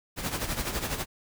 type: noise with tremolo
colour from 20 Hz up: pink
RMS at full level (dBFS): -29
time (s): 0.16-1.06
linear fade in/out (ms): 50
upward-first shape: sine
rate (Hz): 12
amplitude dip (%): 65
effects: none